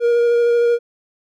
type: tone with vibrato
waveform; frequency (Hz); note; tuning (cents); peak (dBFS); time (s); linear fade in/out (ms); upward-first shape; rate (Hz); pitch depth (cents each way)
triangle; 473.5; A#4; +27; -10; 0-0.79; 50; sine; 13; 11
effects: none